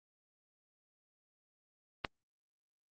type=click; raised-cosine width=0.3 ms; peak=-16 dBFS; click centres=2.048 s; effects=Opus 24 kbps